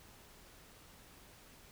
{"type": "silence", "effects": ["pink hiss -59 dBFS RMS until 1.71 s"]}